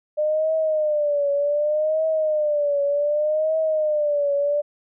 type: tone with vibrato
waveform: sine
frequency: 601 Hz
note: D5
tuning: 40 cents sharp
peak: -18 dBFS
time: 0.17-4.62 s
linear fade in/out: 20 ms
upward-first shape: triangle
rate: 0.66 Hz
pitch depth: 110 cents each way
effects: none